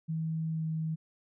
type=tone with pitch glide; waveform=sine; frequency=160.6 to 159.21 Hz; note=E3 to D#3; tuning=-45 to +40 cents; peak=-30 dBFS; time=0.08-0.96 s; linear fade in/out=20 ms; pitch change=-15 cents; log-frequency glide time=0.51-0.65 s; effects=none